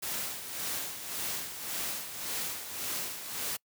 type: noise with tremolo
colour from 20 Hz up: white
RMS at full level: -34 dBFS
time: 0.02-3.57 s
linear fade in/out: 10 ms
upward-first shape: sine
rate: 1.8 Hz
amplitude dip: 60%
effects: noise-tail reverb RT60 0.1 s tail -26 dB re dry + high-pass 80 Hz 12 dB/octave

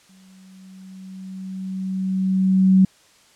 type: tone with exponential growth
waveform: sine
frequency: 189 Hz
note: F#3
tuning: 37 cents sharp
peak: -9 dBFS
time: 0.09-2.85 s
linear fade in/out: 5 ms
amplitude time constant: 600 ms
effects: white hiss -54 dBFS RMS until 3.35 s + low-pass 8000 Hz 12 dB/octave

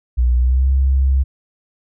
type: tone with pitch glide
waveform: sine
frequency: 60.9 to 66.8 Hz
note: B1 to C2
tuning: -24 to +36 cents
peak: -11 dBFS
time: 0.17-1.24 s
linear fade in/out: 20 ms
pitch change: +160 cents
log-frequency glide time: 0.36-0.69 s
effects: none

